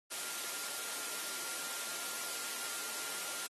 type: tone in noise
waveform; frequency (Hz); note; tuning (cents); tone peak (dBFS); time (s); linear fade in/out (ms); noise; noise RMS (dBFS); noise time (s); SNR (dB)
sine; 1396.9; F6; 0; -51; 0.1-3.48; 20; white; -40; 0.1-3.48; -14
effects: high-pass 300 Hz 12 dB/octave + AAC 32 kbps